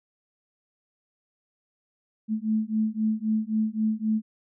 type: beating tone pair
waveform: sine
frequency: 215.9 / 219.7 Hz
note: A3 / A3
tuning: -33 / -2 cents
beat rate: 3.8 Hz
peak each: -26 dBFS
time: 2.28-4.22 s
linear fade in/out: 50 ms
effects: none